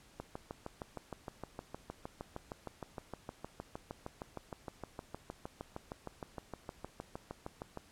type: click train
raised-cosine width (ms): 1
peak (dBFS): -27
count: 50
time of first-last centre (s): 0.2-7.773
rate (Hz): 6.47
effects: pink hiss -62 dBFS RMS until 7.91 s + low-pass 11000 Hz 12 dB/octave